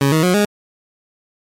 20% pulse tone with pitch steps, 138.59 / 158.28 / 180.77 / 206.5 Hz, C#3 / D#3 / F#3 / G#3, 0 / +30 / -40 / -10 cents, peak -7 dBFS, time 0.01-0.45 s, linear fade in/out 2 ms, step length 110 ms, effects MP3 64 kbps

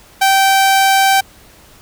sawtooth tone, 777 Hz, G5, 16 cents flat, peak -5 dBFS, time 0.21-1.21 s, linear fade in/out 10 ms, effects pink hiss -44 dBFS RMS until 1.81 s

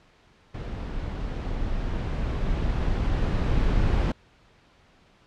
brown noise with level ramp, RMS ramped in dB -32 to -21 dBFS, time 0.54-4.12 s, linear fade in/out 5 ms, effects pink hiss -58 dBFS RMS until 5.26 s + low-pass 4000 Hz 12 dB/octave

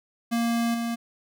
square tone with level steps, 233.1 Hz, A#3, in tune, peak -23 / -27 dBFS, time 0.31-0.96 s, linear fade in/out 20 ms, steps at 0.74 s, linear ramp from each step 5 ms, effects none

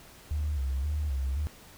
sine tone with vibrato, 70.8 Hz, C#2, 37 cents sharp, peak -26 dBFS, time 0.31-1.47 s, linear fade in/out 0 ms, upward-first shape square, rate 1.9 Hz, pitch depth 100 cents each way, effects tanh soft clip ceiling -23 dBFS + pink hiss -52 dBFS RMS until 1.77 s

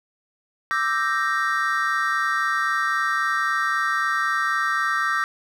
triangle chord, E half-diminished seventh, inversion third, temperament equal, 1174.7 / 1318.5 / 1568 / 1864.7 Hz, D6 / E6 / G6 / Bb6, 0 / 0 / 0 / 0 cents, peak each -24 dBFS, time 0.71-5.24 s, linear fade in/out 0 ms, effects none

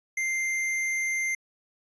sine tone with hard clipping, 2093 Hz, C7, in tune, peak -27 dBFS, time 0.17-1.35 s, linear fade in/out 5 ms, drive 14 dB, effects resampled to 22050 Hz

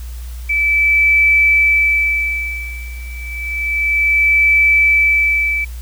sine tone with tremolo, 2312 Hz, D7, 28 cents flat, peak -8 dBFS, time 0.49-5.65 s, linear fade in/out 10 ms, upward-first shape sine, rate 0.3 Hz, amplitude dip 95%, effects added 60 Hz sine -25 dBFS peak until 5.81 s + white hiss -42 dBFS RMS until 5.81 s

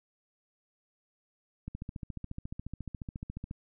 click train, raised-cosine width 5 ms, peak -26 dBFS, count 27, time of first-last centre 1.68-3.511 s, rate 14.2 Hz, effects none

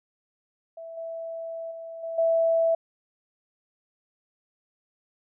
sine tone with level steps, 659.3 Hz, E5, in tune, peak -37 / -32 / -36 / -30 / -19 dBFS, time 0.77-2.75 s, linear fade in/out 5 ms, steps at 0.97 / 1.71 / 2.03 / 2.18 s, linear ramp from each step 5 ms, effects none

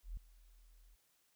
sine tone with ADSR envelope, 41.09 Hz, E1, 5 cents flat, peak -38 dBFS, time 0.03-0.96 s, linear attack 140 ms, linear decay 3 ms, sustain -22 dB, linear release 20 ms, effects tanh soft clip ceiling -34 dBFS + white hiss -75 dBFS RMS until 1.35 s

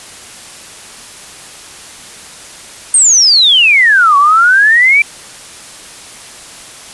sine exponential two-way sweep, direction down then up, 8840 to 1108.7 to 2364 Hz, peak -4 dBFS, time 2.94-5.02 s, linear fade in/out 2 ms, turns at 4.17 s, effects white hiss -32 dBFS RMS until 6.93 s + resampled to 24000 Hz

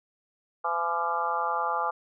harmonic tone with a mistuned harmonic, 169.5 Hz, E3, 49 cents sharp, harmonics 3 / 4 / 5 / 6 / 7 / 8, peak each -36 / -35 / -30 / -35 / -29 / -36 dBFS, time 0.64-1.91 s, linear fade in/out 10 ms, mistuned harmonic 8, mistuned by +36 cents, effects none

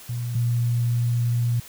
sine tone pair in turn, 120 / 119.31 Hz, B2 / A#2, -49 / +41 cents, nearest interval unison, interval 10 cents, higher first, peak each -25 / -19 dBFS, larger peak second, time 0.09-0.35 / 0.35-1.6 s, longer second, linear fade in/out 5 ms, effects white hiss -44 dBFS RMS until 1.68 s

